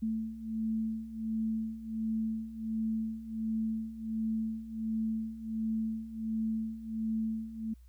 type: beating tone pair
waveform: sine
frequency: 220.7 / 222.1 Hz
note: A3 / A3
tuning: +5 / +16 cents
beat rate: 1.4 Hz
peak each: -37 / -33 dBFS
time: 0.02-7.74 s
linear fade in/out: 10 ms
effects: added 60 Hz sine -52 dBFS peak until 7.88 s + white hiss -74 dBFS RMS until 7.88 s